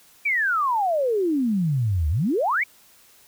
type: exponential two-way sweep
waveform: sine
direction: down then up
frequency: 2385 to 71.9 to 2385 Hz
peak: -19 dBFS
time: 0.25-2.64 s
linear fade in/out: 10 ms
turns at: 2.09 s
effects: white hiss -54 dBFS RMS until 3.27 s